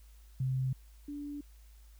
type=tone pair in turn; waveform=sine; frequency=130.7 / 289.5 Hz; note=C3 / D4; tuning=-1 / -25 cents; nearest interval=octave + major second; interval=1376 cents; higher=second; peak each=-29 / -38 dBFS; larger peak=first; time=0.4-0.73 / 1.08-1.41 s; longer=neither; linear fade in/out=5 ms; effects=added 53 Hz sine -53 dBFS peak until 1.99 s + white hiss -67 dBFS RMS until 1.99 s